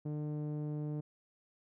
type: tone with low-pass filter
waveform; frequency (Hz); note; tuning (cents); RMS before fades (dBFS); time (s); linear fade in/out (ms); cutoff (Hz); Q
sawtooth; 149.9; D3; +36; -38; 0.05-1.01; 10; 410; 0.9
effects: none